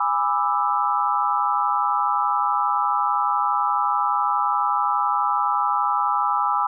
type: chord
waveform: sine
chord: E dominant seventh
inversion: first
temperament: just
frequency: 824.1 / 988.9 / 1186.7 / 1318.5 Hz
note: G#5 / B5 / D6 / E6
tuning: -14 / +2 / +18 / 0 cents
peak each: -24 dBFS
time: 0-6.67 s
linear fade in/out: 5 ms
effects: none